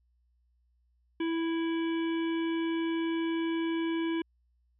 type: harmonic tone with a mistuned harmonic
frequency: 329.6 Hz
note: E4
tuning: in tune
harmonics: 1 / 3 / 5 / 7 / 9 / 10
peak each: -28 / -42 / -44 / -44 / -46 / -52 dBFS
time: 1.2-4.22 s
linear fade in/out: 5 ms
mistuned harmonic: 10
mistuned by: +40 cents
effects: added 60 Hz sine -67 dBFS peak until 4.79 s